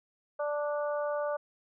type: harmonic tone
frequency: 293.7 Hz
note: D4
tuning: in tune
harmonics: 2 / 3 / 4 / 5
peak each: -30 / -40 / -39 / -43 dBFS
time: 0.39-1.37 s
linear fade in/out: 10 ms
effects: none